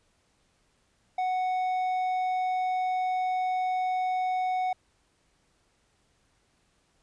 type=tone with low-pass filter; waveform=square; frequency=740 Hz; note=F#5; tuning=in tune; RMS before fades=-28 dBFS; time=1.18-4.73 s; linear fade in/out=5 ms; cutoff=1900 Hz; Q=0.52; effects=pink hiss -69 dBFS RMS until 7.02 s + resampled to 22050 Hz